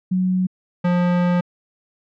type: tone pair in turn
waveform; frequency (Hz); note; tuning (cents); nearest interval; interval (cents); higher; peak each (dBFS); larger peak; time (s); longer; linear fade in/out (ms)
sine / square; 184.6 / 176.94; F#3 / F3; -4 / +23; minor second; 73; first; -16; neither; 0.11-0.47 / 0.84-1.41; second; 10
effects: low-pass 2000 Hz 12 dB/octave